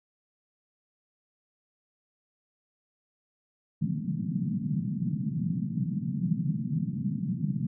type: band-pass noise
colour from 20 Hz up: white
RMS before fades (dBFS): -30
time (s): 3.81-7.67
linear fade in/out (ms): 5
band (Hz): 130 to 220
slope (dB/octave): 48
effects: none